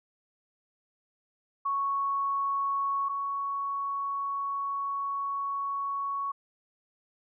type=tone pair in turn; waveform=sine; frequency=1108.7 / 1113.5 Hz; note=C#6 / C#6; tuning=0 / +7 cents; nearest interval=unison; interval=7 cents; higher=second; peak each=-26 / -29 dBFS; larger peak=first; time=1.65-3.09 / 3.09-6.32 s; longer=second; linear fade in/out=10 ms; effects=none